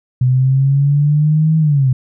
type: linear two-way sweep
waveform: sine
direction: up then down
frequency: 125.4 to 159.9 to 125.4 Hz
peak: -9 dBFS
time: 0.21-1.93 s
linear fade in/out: 5 ms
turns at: 1.58 s
effects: none